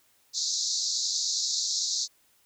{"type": "band-pass noise", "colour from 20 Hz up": "pink", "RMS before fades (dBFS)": -29, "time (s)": [0.33, 2.08], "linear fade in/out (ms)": 50, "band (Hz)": [3900, 7100], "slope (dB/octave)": 96, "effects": ["white hiss -65 dBFS RMS until 2.45 s"]}